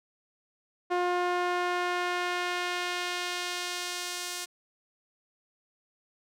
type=tone with band-pass filter sweep; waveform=sawtooth; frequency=356 Hz; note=F4; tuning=33 cents sharp; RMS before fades=-31 dBFS; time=0.9-4.46 s; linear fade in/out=20 ms; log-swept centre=780 to 7100 Hz; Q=0.74; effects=none